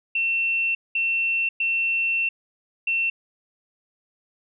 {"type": "tone bursts at uneven times", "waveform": "sine", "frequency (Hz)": 2700, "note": "E7", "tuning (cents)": 41, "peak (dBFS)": -20, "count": 4, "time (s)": [[0.15, 0.75], [0.95, 1.49], [1.6, 2.29], [2.87, 3.1]], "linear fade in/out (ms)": 5, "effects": []}